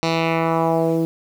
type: tone with low-pass filter sweep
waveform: 10% pulse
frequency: 164.2 Hz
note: E3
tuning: 6 cents flat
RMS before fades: -19 dBFS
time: 0.03-1.05 s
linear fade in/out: 0 ms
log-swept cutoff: 5000 to 340 Hz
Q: 1.8
effects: 7-bit